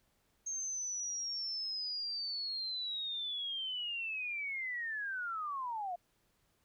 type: linear sweep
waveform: sine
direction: down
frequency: 6430 to 682 Hz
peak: -36 dBFS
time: 0.46-5.96 s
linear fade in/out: 10 ms
effects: pink hiss -75 dBFS RMS until 6.64 s